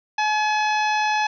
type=harmonic tone with a mistuned harmonic; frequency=851 Hz; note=G#5; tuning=42 cents sharp; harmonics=1 / 2 / 3 / 4 / 5 / 6 / 7; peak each=-20 / -26 / -27 / -34 / -36 / -38 / -38 dBFS; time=0.18-1.27 s; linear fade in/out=5 ms; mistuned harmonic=5; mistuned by=-38 cents; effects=none